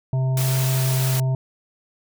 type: harmonic tone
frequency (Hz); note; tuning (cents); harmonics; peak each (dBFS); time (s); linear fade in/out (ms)
131; C3; +2; 1 / 3 / 5 / 7; -18 / -38 / -34 / -40; 0.13-1.35; 2
type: high-pass noise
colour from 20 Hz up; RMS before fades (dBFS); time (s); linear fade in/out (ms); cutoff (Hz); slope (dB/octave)
white; -28; 0.37-1.2; 2; 120; 96
effects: none